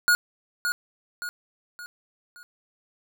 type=tone with echo; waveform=square; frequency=1442 Hz; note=F#6; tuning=45 cents flat; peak=-17 dBFS; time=0.08-0.15 s; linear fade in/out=0 ms; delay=570 ms; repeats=4; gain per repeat=-7 dB; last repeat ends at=2.43 s; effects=none